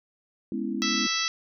sine chord, C# minor seventh, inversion second, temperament equal, 207.7 / 246.9 / 277.2 / 329.6 Hz, G#3 / B3 / C#4 / E4, 0 / 0 / 0 / 0 cents, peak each -32 / -32 / -34 / -33 dBFS, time 0.52-1.07 s, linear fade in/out 2 ms
harmonic tone, 659.3 Hz, E5, in tune, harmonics 2 / 3 / 4 / 5 / 6 / 7 / 8 / 9, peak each -33 / -33 / -33 / -33 / -33 / -33 / -33 / -33 dBFS, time 0.82-1.28 s, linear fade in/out 0 ms
effects none

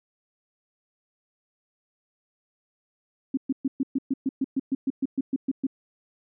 sine tone bursts, 268 Hz, C4, 42 cents sharp, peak -21 dBFS, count 16, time 3.34-5.668 s, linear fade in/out 5 ms, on 33 ms, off 120 ms, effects none

